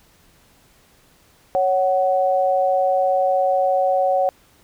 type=tone pair together; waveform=sine; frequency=554.4 / 746.5 Hz; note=C#5 / F#5; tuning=0 / +15 cents; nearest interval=perfect fourth; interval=515 cents; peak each=-18 dBFS; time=1.55-4.29 s; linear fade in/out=0 ms; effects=pink hiss -55 dBFS RMS until 4.63 s